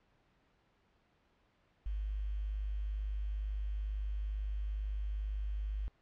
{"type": "tone with quantisation", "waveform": "sine", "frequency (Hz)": 51.1, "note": "G#1", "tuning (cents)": -27, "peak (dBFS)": -34, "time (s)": [1.86, 5.88], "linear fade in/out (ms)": 0, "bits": 10, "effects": ["pink hiss -72 dBFS RMS until 6.01 s", "low-pass 3000 Hz 12 dB/octave"]}